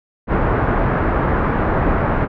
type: low-pass noise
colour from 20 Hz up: pink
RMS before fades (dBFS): -17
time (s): 0.27-2.28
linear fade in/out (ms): 50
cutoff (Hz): 1600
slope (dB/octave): 24
effects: none